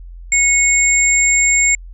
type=tone pair together; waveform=sine; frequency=2200 / 7400 Hz; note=C#7 / A#8; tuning=-14 / -14 cents; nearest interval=octave + major sixth; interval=2100 cents; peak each=-13 dBFS; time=0.32-1.75 s; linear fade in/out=2 ms; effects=added 43 Hz sine -31 dBFS peak until 1.93 s